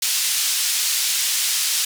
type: band-pass noise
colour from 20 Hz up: pink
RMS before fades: -21 dBFS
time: 0.02-1.85 s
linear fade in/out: 5 ms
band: 3800 to 12000 Hz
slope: 12 dB/octave
effects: none